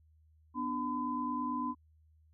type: tone cluster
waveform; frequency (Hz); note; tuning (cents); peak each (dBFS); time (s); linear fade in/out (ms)
sine; 247.9 / 296.9 / 1012; B3 / D4 / B5; +7 / +19 / +42; -37 / -39 / -35; 0.54-1.75; 50
effects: added 78 Hz sine -62 dBFS peak until 2.33 s